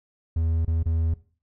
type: tone with dropouts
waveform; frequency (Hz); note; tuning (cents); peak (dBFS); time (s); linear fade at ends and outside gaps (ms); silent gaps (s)
triangle; 81.6; E2; -17; -19; 0.36-1.14; 5; 0.65-0.677 / 0.83-0.858
effects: noise-tail reverb RT60 0.4 s tail -18 dB re dry